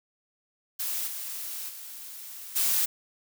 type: noise with level steps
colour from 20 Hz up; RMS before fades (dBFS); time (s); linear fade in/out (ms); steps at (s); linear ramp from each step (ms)
blue; -31 / -36 / -42 / -25; 0.79-2.86; 10; 1.06 / 1.68 / 2.55; 20
effects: none